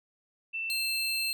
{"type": "tone with pitch glide", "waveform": "sine", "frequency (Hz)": [2671, 2654], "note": ["E7", "E7"], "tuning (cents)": [22, 11], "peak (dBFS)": -31, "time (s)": [0.53, 1.33], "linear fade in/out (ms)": 20, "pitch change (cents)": -11, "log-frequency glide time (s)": [0.72, 0.89]}
{"type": "tone", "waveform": "sawtooth", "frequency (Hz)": 4185, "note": "C8", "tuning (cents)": 0, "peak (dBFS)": -28, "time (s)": [0.7, 1.33], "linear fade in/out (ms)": 0}
{"effects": []}